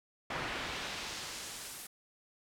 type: noise with band-pass filter sweep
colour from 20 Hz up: brown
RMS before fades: -41 dBFS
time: 0.3-1.87 s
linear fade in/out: 5 ms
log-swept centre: 1800 to 12000 Hz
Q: 0.86
effects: none